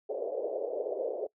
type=band-pass noise; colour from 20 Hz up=pink; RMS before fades=-34 dBFS; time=0.09-1.27 s; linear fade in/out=10 ms; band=410 to 610 Hz; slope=48 dB/octave; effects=noise-tail reverb RT60 0.1 s tail -22 dB re dry